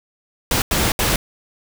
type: noise bursts at uneven times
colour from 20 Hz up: pink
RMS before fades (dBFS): -18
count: 3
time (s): 0.51-0.62 / 0.71-0.92 / 0.99-1.16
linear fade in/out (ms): 2
effects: none